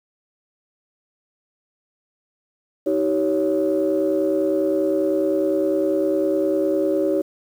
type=tone cluster; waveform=sine; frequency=314.5 / 384.4 / 559 Hz; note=D#4 / G4 / C#5; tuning=+19 / -34 / +14 cents; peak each=-21 dBFS; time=2.86-7.22 s; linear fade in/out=10 ms; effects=tanh soft clip ceiling -10 dBFS + 8-bit